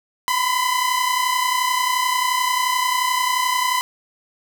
sawtooth tone pair together, 990.6 / 1022 Hz, B5 / C6, +5 / -41 cents, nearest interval minor second, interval 54 cents, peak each -17 / -17 dBFS, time 0.28-3.81 s, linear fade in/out 0 ms, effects none

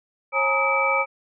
sine tone cluster, 542 / 839 / 931 / 1261 / 2312 Hz, C#5 / G#5 / A#5 / D#6 / D7, -39 / +17 / -2 / +23 / -28 cents, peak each -25 / -28 / -28 / -24 / -22 dBFS, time 0.32-1.06 s, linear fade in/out 50 ms, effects none

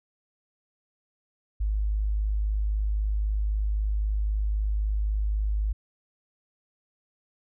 sine tone, 51.91 Hz, G#1, in tune, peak -23 dBFS, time 1.6-5.73 s, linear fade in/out 10 ms, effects none

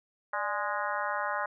harmonic tone with a mistuned harmonic, 207.7 Hz, G#3, in tune, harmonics 3 / 4 / 5 / 6 / 7 / 8 / 9, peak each -37 / -36 / -35 / -37 / -36 / -40 / -41 dBFS, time 0.33-1.46 s, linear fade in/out 5 ms, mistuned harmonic 3, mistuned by -92 cents, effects none

